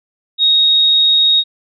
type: tone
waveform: sine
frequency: 3754 Hz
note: A#7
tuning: 11 cents sharp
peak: -8 dBFS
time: 0.38-1.44 s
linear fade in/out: 50 ms
effects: none